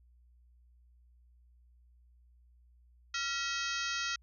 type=harmonic tone with a mistuned harmonic; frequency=640 Hz; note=D#5; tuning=49 cents sharp; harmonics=2 / 3 / 4 / 5 / 6 / 7 / 8 / 9 / 10; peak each=-38 / -40 / -41 / -42 / -43 / -43 / -44 / -45 / -45 dBFS; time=3.14-4.16 s; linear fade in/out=5 ms; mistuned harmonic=2; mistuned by=+130 cents; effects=added 60 Hz sine -60 dBFS peak until 4.22 s